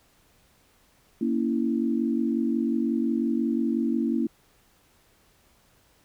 sine chord, A# diminished, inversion none, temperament equal with one note detuned, 233.1 / 278.8 / 329.6 Hz, A#3 / C#4 / E4, 0 / +10 / 0 cents, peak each -25 / -28 / -28 dBFS, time 1.21-4.27 s, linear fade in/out 5 ms, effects pink hiss -62 dBFS RMS until 6.04 s

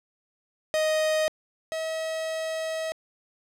45% pulse tone pair in turn, 624 / 640.8 Hz, D#5 / E5, +5 / -49 cents, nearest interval unison, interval 46 cents, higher second, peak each -22 / -28 dBFS, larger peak first, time 0.74-1.28 / 1.72-2.92 s, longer second, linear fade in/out 0 ms, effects low-pass 10000 Hz 12 dB/octave + 10-bit

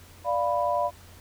sine chord, B diminished, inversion first, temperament equal, 587.3 / 698.5 / 987.8 Hz, D5 / F5 / B5, 0 / 0 / 0 cents, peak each -27 dBFS, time 0.24-0.91 s, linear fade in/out 50 ms, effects added 88 Hz sine -50 dBFS peak until 1.2 s + pink hiss -52 dBFS RMS until 1.2 s

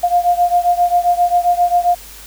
sine beating tone pair, 702 / 709.5 Hz, F5 / F5, +9 / +27 cents, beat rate 7.5 Hz, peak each -13 / -15 dBFS, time 0.03-1.95 s, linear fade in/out 10 ms, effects added 50 Hz sine -40 dBFS peak until 2.26 s + white hiss -37 dBFS RMS until 2.26 s

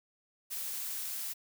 blue noise, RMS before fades -38 dBFS, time 0.5-1.34 s, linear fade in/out 20 ms, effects none

